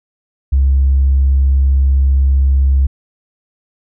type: tone with tanh clipping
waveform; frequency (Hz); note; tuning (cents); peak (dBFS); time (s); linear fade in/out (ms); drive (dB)
triangle; 67.7; C#2; -40; -8; 0.52-2.87; 10; 5
effects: none